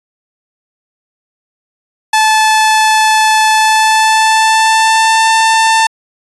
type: tone with pitch glide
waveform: sawtooth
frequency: 870 to 892.4 Hz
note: A5 to A5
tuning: -20 to +24 cents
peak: -3 dBFS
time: 2.13-5.87 s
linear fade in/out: 5 ms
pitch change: +44 cents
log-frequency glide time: 3.5-5.27 s
effects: resampled to 24000 Hz